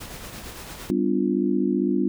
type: noise with tremolo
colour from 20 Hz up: pink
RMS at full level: -36 dBFS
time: 0-0.91 s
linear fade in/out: 10 ms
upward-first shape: triangle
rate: 8.8 Hz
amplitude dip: 45%
type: chord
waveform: sine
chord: G dominant seventh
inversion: none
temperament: equal with one note detuned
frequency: 196 / 251.4 / 293.7 / 349.2 Hz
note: G3 / B3 / D4 / F4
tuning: 0 / +31 / 0 / 0 cents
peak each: -25 dBFS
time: 0.9-2.08 s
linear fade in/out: 0 ms
effects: none